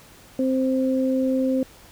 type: tone pair together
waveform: sine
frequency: 261.6 / 523.3 Hz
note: C4 / C5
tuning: 0 / 0 cents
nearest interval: octave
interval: 1200 cents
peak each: -20 / -24 dBFS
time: 0.39-1.63 s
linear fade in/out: 2 ms
effects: pink hiss -49 dBFS RMS until 1.91 s